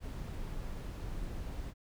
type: noise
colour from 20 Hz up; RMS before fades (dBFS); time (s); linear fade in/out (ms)
brown; -40; 0-1.74; 50
effects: none